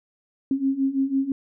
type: beating tone pair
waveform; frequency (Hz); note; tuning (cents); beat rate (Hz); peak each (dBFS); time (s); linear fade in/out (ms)
sine; 266.6 / 272.6; C4 / C#4; +33 / -29; 6; -25 / -22; 0.51-1.32; 2
effects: none